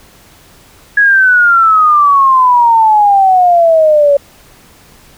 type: exponential sweep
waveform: sine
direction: down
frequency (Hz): 1677 to 560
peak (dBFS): -4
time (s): 0.97-4.17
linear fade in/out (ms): 5
effects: pink hiss -42 dBFS RMS until 5.17 s